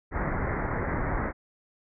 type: low-pass noise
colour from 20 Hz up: pink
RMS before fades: -29 dBFS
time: 0.11-1.33 s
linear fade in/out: 50 ms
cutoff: 2100 Hz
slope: 96 dB/octave
effects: none